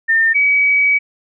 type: tone pair in turn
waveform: sine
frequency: 1809 / 2273 Hz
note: A6 / C#7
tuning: +48 / +43 cents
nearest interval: major third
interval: 395 cents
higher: second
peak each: -10 dBFS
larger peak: neither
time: 0.08-0.34 / 0.34-0.99 s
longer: second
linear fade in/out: 20 ms
effects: none